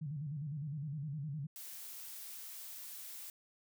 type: tone with vibrato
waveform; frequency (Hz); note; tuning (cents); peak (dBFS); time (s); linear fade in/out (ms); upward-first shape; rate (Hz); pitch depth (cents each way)
sine; 146.83; D3; 0; -38; 0.01-1.47; 10; square; 9.8; 110
type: noise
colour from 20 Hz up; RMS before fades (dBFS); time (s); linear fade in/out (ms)
blue; -48; 1.56-3.3; 0
effects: none